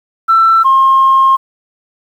sine tone pair in turn, 1336 / 1068.8 Hz, E6 / C6, +23 / +36 cents, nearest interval major third, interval 387 cents, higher first, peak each -4 dBFS, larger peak neither, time 0.28-0.64 / 0.64-1.37 s, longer second, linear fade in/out 20 ms, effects tanh soft clip ceiling -1 dBFS + 7-bit

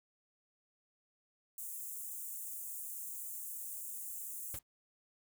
white high-pass noise, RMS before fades -44 dBFS, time 1.58-4.59 s, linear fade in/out 2 ms, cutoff 7100 Hz, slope 48 dB/octave
pink noise with exponential decay, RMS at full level -43 dBFS, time 4.54-4.63 s, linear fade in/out 2 ms, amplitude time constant 19 ms
effects none

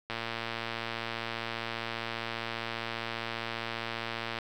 click train, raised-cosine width 0.3 ms, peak -18 dBFS, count 494, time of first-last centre 0.1-4.387 s, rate 115 Hz, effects 9-bit

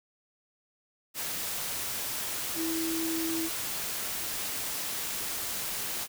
sine tone in noise, 326.5 Hz, E4, 17 cents flat, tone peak -30 dBFS, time 2.55-3.5 s, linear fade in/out 50 ms, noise white, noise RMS -34 dBFS, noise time 1.14-6.08 s, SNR +1 dB, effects none

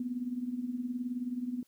sine tone with tremolo, 246.9 Hz, B3, in tune, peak -29 dBFS, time 0-1.63 s, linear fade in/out 2 ms, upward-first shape triangle, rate 19 Hz, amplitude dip 80%, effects white hiss -71 dBFS RMS until 1.67 s

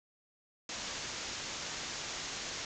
white low-pass noise, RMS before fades -41 dBFS, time 0.69-2.65 s, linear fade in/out 2 ms, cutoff 7200 Hz, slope 96 dB/octave, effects none

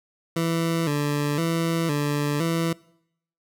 20% pulse tone with vibrato, 155.56 Hz, D#3, in tune, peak -17 dBFS, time 0.36-2.73 s, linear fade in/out 5 ms, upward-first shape square, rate 0.98 Hz, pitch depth 110 cents each way, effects noise-tail reverb RT60 0.7 s tail -22 dB re dry

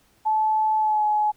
sine tone with pitch glide, 867 to 845.7 Hz, A5 to G#5, -26 to +31 cents, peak -18 dBFS, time 0.25-1.32 s, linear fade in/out 20 ms, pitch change -43 cents, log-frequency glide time 0.78-1.05 s, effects pink hiss -61 dBFS RMS until 1.36 s

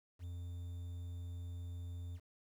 triangle tone with quantisation, 87.31 Hz, F2, in tune, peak -40 dBFS, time 0.19-2.2 s, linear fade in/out 50 ms, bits 11, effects none

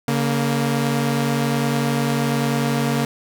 sawtooth tone pair together, 141.64 / 233.1 Hz, C#3 / A#3, +38 / 0 cents, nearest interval major sixth, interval 862 cents, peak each -17 dBFS, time 0.08-3.05 s, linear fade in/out 2 ms, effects none

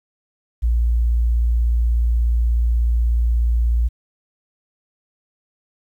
sine tone, 58.27 Hz, A#1, in tune, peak -14 dBFS, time 0.62-3.89 s, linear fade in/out 20 ms, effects 9-bit

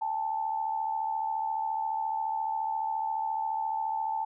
sine tone pair together, 805.6 / 880 Hz, G5 / A5, +47 / 0 cents, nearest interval major second, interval 153 cents, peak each -35 / -29 dBFS, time 0.01-4.25 s, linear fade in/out 10 ms, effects none

